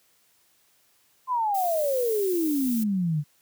sine exponential sweep, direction down, 1046.5 to 142.8 Hz, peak -22 dBFS, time 1.27-3.24 s, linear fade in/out 50 ms
violet noise, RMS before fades -35 dBFS, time 1.54-2.84 s, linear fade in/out 10 ms
effects white hiss -64 dBFS RMS until 3.41 s + high-pass 60 Hz 12 dB/octave

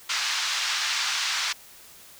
white band-pass noise, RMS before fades -27 dBFS, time 0.09-1.53 s, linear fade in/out 10 ms, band 1000 to 5700 Hz, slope 24 dB/octave, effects white hiss -49 dBFS RMS until 2.19 s

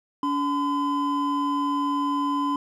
triangle tone pair together, 285.7 / 1018 Hz, D4 / C6, -48 / -48 cents, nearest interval octave + minor seventh, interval 2200 cents, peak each -23 dBFS, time 0.23-2.56 s, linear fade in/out 2 ms, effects none

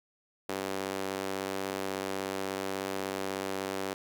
sawtooth tone with high-pass filter, 96.4 Hz, G2, 28 cents flat, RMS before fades -35 dBFS, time 0.49-3.94 s, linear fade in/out 5 ms, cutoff 370 Hz, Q 1.2, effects none

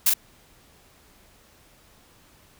blue noise with echo, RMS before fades -18 dBFS, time 0.06-0.1 s, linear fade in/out 5 ms, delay 39 ms, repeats 1, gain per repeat -3 dB, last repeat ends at 0.139 s, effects pink hiss -56 dBFS RMS until 2.59 s

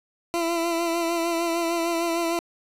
20% pulse tone with vibrato, 336.8 Hz, E4, 37 cents sharp, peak -18 dBFS, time 0.34-2.39 s, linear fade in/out 0 ms, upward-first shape sine, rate 6.6 Hz, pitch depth 33 cents each way, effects resampled to 32000 Hz + 8-bit

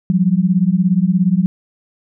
sine beating tone pair, 174.61 / 191.61 Hz, F3 / G3, 0 / -39 cents, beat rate 17 Hz, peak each -14 dBFS, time 0.1-1.46 s, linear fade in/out 0 ms, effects none

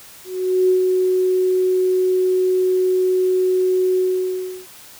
sine tone with ADSR envelope, 370 Hz, F#4, in tune, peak -11 dBFS, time 0.24-4.67 s, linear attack 450 ms, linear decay 110 ms, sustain -3 dB, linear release 690 ms, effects white hiss -42 dBFS RMS until 4.99 s

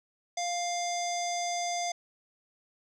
square tone with low-pass filter, 700 Hz, F5, 4 cents sharp, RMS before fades -32 dBFS, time 0.37-1.92 s, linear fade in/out 5 ms, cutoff 6200 Hz, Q 4.4, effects none

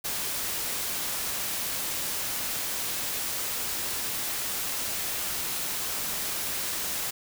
white noise, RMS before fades -31 dBFS, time 0.04-7.11 s, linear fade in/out 10 ms, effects none

